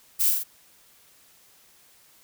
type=noise with echo; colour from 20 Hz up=violet; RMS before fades=-22 dBFS; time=0.19-0.31 s; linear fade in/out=20 ms; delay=43 ms; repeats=3; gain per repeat=-3 dB; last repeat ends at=0.439 s; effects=white hiss -57 dBFS RMS until 2.23 s